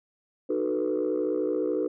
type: chord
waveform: sine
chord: B dominant seventh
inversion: first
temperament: equal with one note detuned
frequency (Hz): 305.8 / 370 / 440 / 493.9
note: D#4 / F#4 / A4 / B4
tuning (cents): -30 / 0 / 0 / 0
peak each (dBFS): -29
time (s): 0.49-1.88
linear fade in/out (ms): 10
effects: tanh soft clip ceiling -18 dBFS